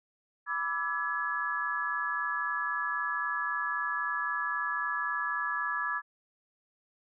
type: chord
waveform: sine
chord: E dominant seventh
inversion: second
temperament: equal with one note detuned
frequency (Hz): 987.8 / 1174.7 / 1318.5 / 1693.2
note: B5 / D6 / E6 / G#6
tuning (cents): 0 / 0 / 0 / +33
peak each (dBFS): -38 / -35 / -37 / -32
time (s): 0.46-6.02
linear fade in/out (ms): 50
effects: none